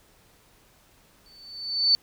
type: tone with exponential growth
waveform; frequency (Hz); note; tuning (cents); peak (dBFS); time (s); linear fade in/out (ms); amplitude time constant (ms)
sine; 4514; C#8; +31; -14; 1.26-1.95; 0; 150
effects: pink hiss -59 dBFS RMS until 2.02 s